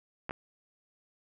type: clicks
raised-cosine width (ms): 0.5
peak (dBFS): -20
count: 2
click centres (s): 0.294 / 0.309
effects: none